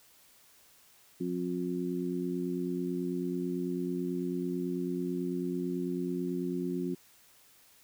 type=harmonic tone; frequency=89.1 Hz; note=F2; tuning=35 cents sharp; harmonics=2 / 3 / 4; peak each=-35 / -35 / -35 dBFS; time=1.2-6.95 s; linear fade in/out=10 ms; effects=white hiss -61 dBFS RMS until 7.83 s

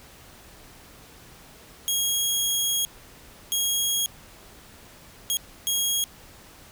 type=tone bursts at uneven times; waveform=15% pulse; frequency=3289 Hz; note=G#7; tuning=18 cents flat; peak=-15 dBFS; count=4; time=1.88-2.85 / 3.52-4.06 / 5.3-5.37 / 5.67-6.04 s; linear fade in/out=0 ms; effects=pink hiss -49 dBFS RMS until 6.71 s

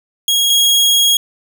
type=tone pair in turn; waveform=sawtooth; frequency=3294 / 3294 Hz; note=G#7 / G#7; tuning=-15 / -15 cents; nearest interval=unison; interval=0 cents; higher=neither; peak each=-8 / -6 dBFS; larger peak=second; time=0.28-0.5 / 0.5-1.17 s; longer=second; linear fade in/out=2 ms; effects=none

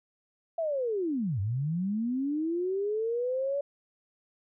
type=linear two-way sweep; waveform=sine; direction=down then up; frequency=678 to 92.9 to 573 Hz; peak=-27 dBFS; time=0.58-3.61 s; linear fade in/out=5 ms; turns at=1.4 s; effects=none

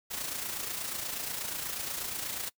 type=noise with amplitude modulation; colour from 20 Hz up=white; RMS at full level=-34 dBFS; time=0.1-2.5 s; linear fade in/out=20 ms; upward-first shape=sine; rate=28.3 Hz; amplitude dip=50%; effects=noise-tail reverb RT60 0.1 s tail -23 dB re dry

